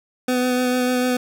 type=tone with vibrato; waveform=25% pulse; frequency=250.7 Hz; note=B3; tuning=26 cents sharp; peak=-14 dBFS; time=0.28-1.17 s; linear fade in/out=5 ms; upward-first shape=sine; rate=6.7 Hz; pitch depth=14 cents each way; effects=none